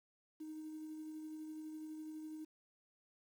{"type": "tone with tremolo", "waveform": "triangle", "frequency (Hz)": 311.1, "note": "D#4", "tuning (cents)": 0, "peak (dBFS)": -40, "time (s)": [0.4, 2.45], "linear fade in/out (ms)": 10, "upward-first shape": "sine", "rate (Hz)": 12, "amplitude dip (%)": 35, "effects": ["tanh soft clip ceiling -42 dBFS", "11-bit"]}